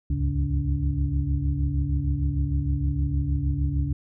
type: tone cluster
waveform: sine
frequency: 67.1 / 73.6 / 100.9 / 139.3 / 287.2 Hz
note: C2 / D2 / G#2 / C#3 / D4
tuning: +44 / +4 / -49 / +9 / -39 cents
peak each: -27 / -26 / -34 / -27 / -33 dBFS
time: 0.1-3.93 s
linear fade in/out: 5 ms
effects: none